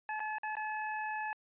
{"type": "tone with dropouts", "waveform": "25% pulse", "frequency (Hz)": 859, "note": "A5", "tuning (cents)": -42, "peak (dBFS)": -31, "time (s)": [0.09, 1.33], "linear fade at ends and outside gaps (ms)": 1, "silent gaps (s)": [[0.195, 0.202], [0.384, 0.433], [0.554, 0.568]], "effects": ["resampled to 8000 Hz"]}